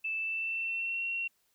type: tone with pitch glide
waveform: sine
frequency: 2637 to 2732 Hz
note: E7 to F7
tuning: 0 to -39 cents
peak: -31 dBFS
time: 0.04-1.28 s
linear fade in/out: 10 ms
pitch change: +61 cents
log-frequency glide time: 0.15-1.04 s
effects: white hiss -73 dBFS RMS until 1.54 s